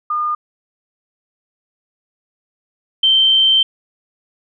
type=tone pair in turn; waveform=sine; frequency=1215 / 3119 Hz; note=D#6 / G7; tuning=-42 / -9 cents; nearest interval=octave + major third; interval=1633 cents; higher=second; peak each=-16 / -9 dBFS; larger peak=second; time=0.1-0.35 / 3.03-3.63 s; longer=second; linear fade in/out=5 ms; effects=none